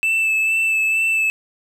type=tone with vibrato; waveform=triangle; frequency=2637 Hz; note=E7; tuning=in tune; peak=-14 dBFS; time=0.03-1.3 s; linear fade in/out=0 ms; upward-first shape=sine; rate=2.2 Hz; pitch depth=19 cents each way; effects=none